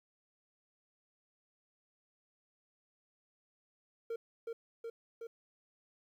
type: tone with echo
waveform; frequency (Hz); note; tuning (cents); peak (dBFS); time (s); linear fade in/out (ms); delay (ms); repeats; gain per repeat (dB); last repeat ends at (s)
triangle; 459.7; A#4; -24; -34; 4.1-4.16; 5; 370; 3; -2; 5.27
effects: 12-bit